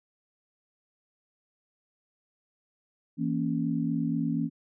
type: chord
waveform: sine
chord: A# diminished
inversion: second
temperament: equal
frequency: 164.81 / 233.1 / 277.2 Hz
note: E3 / A#3 / C#4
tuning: 0 / 0 / 0 cents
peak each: -30 dBFS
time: 3.17-4.5 s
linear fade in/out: 50 ms
effects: none